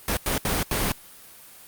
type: noise bursts at uneven times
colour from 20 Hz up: pink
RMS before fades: -24 dBFS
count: 4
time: 0.08-0.17 / 0.26-0.38 / 0.45-0.63 / 0.71-0.92 s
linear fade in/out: 2 ms
effects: white hiss -47 dBFS RMS until 1.67 s + Opus 32 kbps